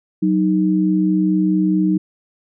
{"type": "tone pair together", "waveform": "sine", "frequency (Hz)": [186.53, 311.1], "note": ["F#3", "D#4"], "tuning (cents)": [14, 0], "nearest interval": "major sixth", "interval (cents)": 886, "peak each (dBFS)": -16, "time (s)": [0.22, 1.98], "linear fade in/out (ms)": 10, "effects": []}